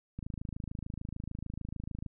click train, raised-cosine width 5 ms, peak -26 dBFS, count 51, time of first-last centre 0.19-2.063 s, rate 26.7 Hz, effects none

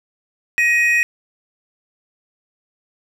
triangle tone pair together, 1892 / 2500 Hz, A#6 / D#7, +25 / +8 cents, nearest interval perfect fourth, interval 483 cents, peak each -14 dBFS, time 0.58-1.03 s, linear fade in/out 0 ms, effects none

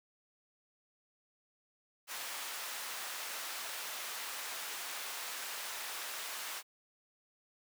pink high-pass noise, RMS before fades -42 dBFS, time 2.07-6.63 s, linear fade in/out 50 ms, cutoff 980 Hz, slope 12 dB/octave, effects none

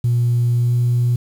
sine tone with pitch glide, 120 to 121.25 Hz, B2 to B2, -49 to -31 cents, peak -12 dBFS, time 0.04-1.16 s, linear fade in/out 5 ms, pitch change +18 cents, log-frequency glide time 0.55-0.73 s, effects tanh soft clip ceiling -10 dBFS + 7-bit

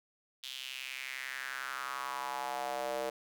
square tone with high-pass filter sweep, 65.6 Hz, C2, 5 cents sharp, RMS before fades -39 dBFS, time 0.43-3.1 s, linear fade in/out 5 ms, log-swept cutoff 3400 to 520 Hz, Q 3.8, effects none

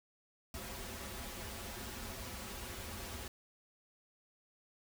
pink noise with comb filter, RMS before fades -45 dBFS, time 0.54-3.28 s, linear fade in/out 2 ms, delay 6.6 ms, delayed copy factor -0.75, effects none

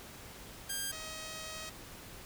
5% pulse tone pair in turn, 1600 / 632.6 Hz, G6 / D#5, +35 / +29 cents, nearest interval octave + major third, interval 1606 cents, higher first, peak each -24 / -31 dBFS, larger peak first, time 0.69-0.92 / 0.92-1.7 s, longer second, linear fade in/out 10 ms, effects pink hiss -50 dBFS RMS until 2.25 s

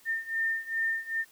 sine beating tone pair, 1808 / 1810.5 Hz, A6 / A6, +47 / +49 cents, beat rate 2.5 Hz, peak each -32 / -30 dBFS, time 0.05-1.25 s, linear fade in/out 50 ms, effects white hiss -59 dBFS RMS until 1.31 s

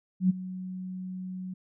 sine tone with ADSR envelope, 185 Hz, F#3, in tune, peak -17 dBFS, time 0.2-1.54 s, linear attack 96 ms, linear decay 19 ms, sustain -17 dB, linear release 8 ms, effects none

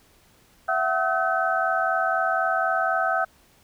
sine tone cluster, 667 / 751 / 1285 / 1525 Hz, E5 / F#5 / E6 / G6, +20 / +26 / -45 / -48 cents, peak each -26 dBFS, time 0.68-3.25 s, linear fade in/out 10 ms, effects pink hiss -58 dBFS RMS until 3.63 s

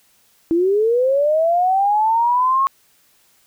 sine linear sweep, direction up, 322.7 to 1097 Hz, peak -13 dBFS, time 0.51-2.67 s, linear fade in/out 0 ms, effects white hiss -57 dBFS RMS until 3.46 s

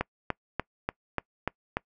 click train, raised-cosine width 0.5 ms, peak -12 dBFS, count 7, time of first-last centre 0.01-1.77 s, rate 3.41 Hz, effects noise-tail reverb RT60 0.1 s tail -25 dB re dry

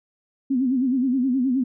sine tone with vibrato, 257.7 Hz, C4, 26 cents flat, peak -18 dBFS, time 0.5-1.64 s, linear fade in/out 10 ms, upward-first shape sine, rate 9.5 Hz, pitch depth 110 cents each way, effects none

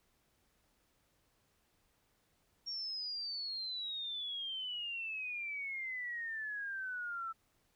sine exponential sweep, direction down, 5580 to 1318.5 Hz, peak -38 dBFS, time 2.66-7.33 s, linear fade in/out 20 ms, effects pink hiss -75 dBFS RMS until 7.75 s

